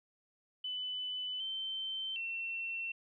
sine tone with pitch steps, 3002 / 3100 / 2705 Hz, F#7 / G7 / E7, +24 / -20 / +44 cents, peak -36 dBFS, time 0.64-2.92 s, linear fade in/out 5 ms, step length 760 ms, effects none

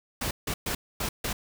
pink noise bursts at uneven times, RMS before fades -30 dBFS, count 5, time 0.21-0.31 / 0.47-0.54 / 0.66-0.75 / 1-1.09 / 1.24-1.33 s, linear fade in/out 5 ms, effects none

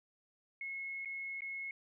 sine tone with dropouts, 2176 Hz, C#7, 33 cents flat, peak -39 dBFS, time 0.61-1.71 s, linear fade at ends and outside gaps 2 ms, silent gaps 1.049-1.056 / 1.407-1.419 s, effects none

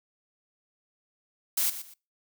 blue noise with echo, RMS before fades -26 dBFS, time 1.57-1.7 s, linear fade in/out 5 ms, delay 120 ms, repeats 2, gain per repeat -12 dB, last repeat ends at 1.94 s, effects noise-tail reverb RT60 0.3 s tail -24 dB re dry

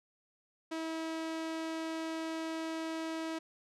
sawtooth tone with low-pass filter, 323 Hz, E4, 35 cents flat, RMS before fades -38 dBFS, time 0.71-3.39 s, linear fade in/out 10 ms, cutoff 7700 Hz, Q 0.58, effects none

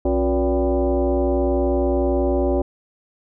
sine tone with frequency modulation, 150.8 Hz, D3, 46 cents sharp, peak -16 dBFS, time 0.05-2.62 s, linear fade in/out 5 ms, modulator 211 Hz, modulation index 2.4, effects none

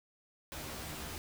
pink noise with comb filter, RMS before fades -43 dBFS, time 0.52-1.18 s, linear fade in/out 0 ms, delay 13 ms, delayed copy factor +0.7, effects none

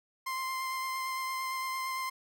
30% pulse tone with vibrato, 1046.5 Hz, C6, in tune, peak -30 dBFS, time 0.26-2.1 s, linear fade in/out 10 ms, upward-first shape sine, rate 8.8 Hz, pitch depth 12 cents each way, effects none

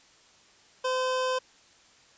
25% pulse tone, 513 Hz, C5, 34 cents flat, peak -22 dBFS, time 0.84-1.39 s, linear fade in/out 10 ms, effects white hiss -58 dBFS RMS until 2.17 s + resampled to 16000 Hz

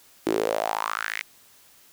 sawtooth tone with high-pass filter sweep, 54.2 Hz, A1, 25 cents flat, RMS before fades -27 dBFS, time 0.26-1.22 s, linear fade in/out 10 ms, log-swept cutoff 320 to 2200 Hz, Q 5.1, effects white hiss -55 dBFS RMS until 1.92 s

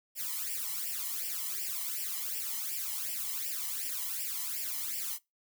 blue noise with flanger, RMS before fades -36 dBFS, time 0.15-5.19 s, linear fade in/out 50 ms, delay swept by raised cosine 0.38 to 1 ms, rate 2.7 Hz, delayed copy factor +1, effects noise-tail reverb RT60 0.2 s tail -22 dB re dry

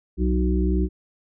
harmonic tone with a mistuned harmonic, 61.74 Hz, B1, in tune, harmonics 1 / 3 / 5 / 6, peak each -20 / -25 / -27 / -28 dBFS, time 0.17-0.89 s, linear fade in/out 50 ms, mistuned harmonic 1, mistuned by +57 cents, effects none

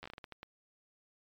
slowing click train, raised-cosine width 0.3 ms, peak -29 dBFS, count 10, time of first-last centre 0.03-0.431 s, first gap 11 ms, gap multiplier 1.33, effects MP3 96 kbps

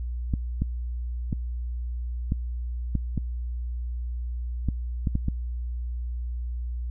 clicks, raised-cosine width 5 ms, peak -13 dBFS, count 10, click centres 0.338 / 0.62 / 1.328 / 2.321 / 2.953 / 3.177 / 4.687 / 5.072 / 5.154 / 5.284 s, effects added 60 Hz sine -28 dBFS peak until 6.9 s

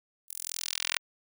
10% pulse tone with high-pass filter sweep, 42.24 Hz, E1, 43 cents sharp, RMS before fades -35 dBFS, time 0.28-0.99 s, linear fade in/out 20 ms, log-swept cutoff 12000 to 2000 Hz, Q 1.2, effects none

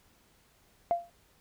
sine tone with exponential decay, 690 Hz, F5, 21 cents flat, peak -20 dBFS, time 0.91-1.1 s, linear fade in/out 0 ms, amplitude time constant 41 ms, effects tanh soft clip ceiling -16 dBFS + pink hiss -65 dBFS RMS until 1.4 s

